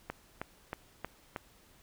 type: click train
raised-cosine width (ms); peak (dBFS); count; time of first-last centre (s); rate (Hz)
0.5; -21; 5; 0.1-1.362; 3.17
effects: pink hiss -62 dBFS RMS until 1.82 s